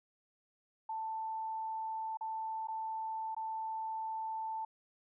sine tone with dropouts, 885 Hz, A5, 10 cents sharp, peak -36 dBFS, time 0.89-4.65 s, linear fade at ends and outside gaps 5 ms, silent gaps 2.172-2.209 / 2.673-2.683 / 3.348-3.365 s, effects none

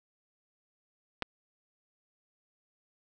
clicks, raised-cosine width 0.3 ms, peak -15 / -23 dBFS, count 2, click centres 1.223 / 1.227 s, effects none

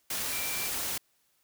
sine tone in noise, 2349 Hz, D7, in tune, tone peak -38 dBFS, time 0.32-0.68 s, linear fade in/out 5 ms, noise white, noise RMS -33 dBFS, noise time 0.1-0.98 s, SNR -8 dB, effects white hiss -71 dBFS RMS until 1.43 s

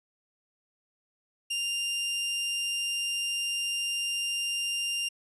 sawtooth tone, 2794 Hz, F7, in tune, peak -25 dBFS, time 1.5-5.09 s, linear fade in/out 10 ms, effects resampled to 24000 Hz

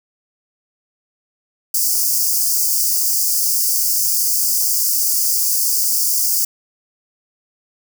white high-pass noise, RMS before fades -17 dBFS, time 1.74-6.45 s, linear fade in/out 5 ms, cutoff 4700 Hz, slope 96 dB/octave, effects none

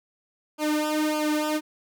sawtooth tone with flanger, 304.5 Hz, D#4, 37 cents flat, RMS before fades -25 dBFS, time 0.58-1.61 s, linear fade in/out 50 ms, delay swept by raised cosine 0.52 to 2.82 ms, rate 1.7 Hz, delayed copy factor -0.9, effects none

